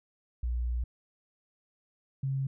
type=tone pair in turn; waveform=sine; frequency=60 / 135.12 Hz; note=B1 / C#3; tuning=-49 / -44 cents; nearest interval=octave + major second; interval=1405 cents; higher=second; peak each=-28 dBFS; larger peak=neither; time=0.43-0.84 / 2.23-2.47 s; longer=first; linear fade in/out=5 ms; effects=none